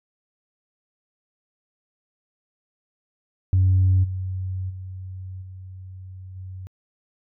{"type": "tone with level steps", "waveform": "sine", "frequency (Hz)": 93.4, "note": "F#2", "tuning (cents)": 17, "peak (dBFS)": [-13, -25, -32, -36, -33], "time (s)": [3.53, 6.67], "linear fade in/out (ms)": 0, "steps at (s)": [4.03, 4.69, 5.41, 6.35], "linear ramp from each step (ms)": 20, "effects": ["tanh soft clip ceiling -11 dBFS"]}